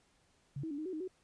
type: tone with pitch steps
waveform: sine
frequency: 139.8 / 321.7 / 285.9 / 310.5 / 372.9 / 311.4 / 371.5 Hz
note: C#3 / E4 / D4 / D#4 / F#4 / D#4 / F#4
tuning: +15 / -42 / -46 / -3 / +14 / +2 / +7 cents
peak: -37 dBFS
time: 0.56-1.078 s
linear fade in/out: 5 ms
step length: 74 ms
effects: pink hiss -71 dBFS RMS until 1.23 s + resampled to 22050 Hz